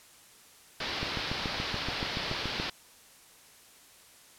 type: low-pass noise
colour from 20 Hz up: white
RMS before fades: -35 dBFS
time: 0.8-2.7 s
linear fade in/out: 5 ms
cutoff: 4900 Hz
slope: 48 dB/octave
type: click train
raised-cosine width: 3 ms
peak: -21 dBFS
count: 12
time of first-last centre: 1.03-2.599 s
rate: 7.01 Hz
effects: white hiss -56 dBFS RMS until 4.38 s + low-pass 12000 Hz 12 dB/octave